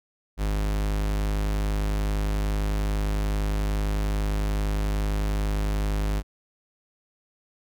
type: tone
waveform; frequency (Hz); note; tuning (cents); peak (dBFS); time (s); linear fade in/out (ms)
45% pulse; 51.2; G#1; -24; -23; 0.37-6.23; 50
effects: none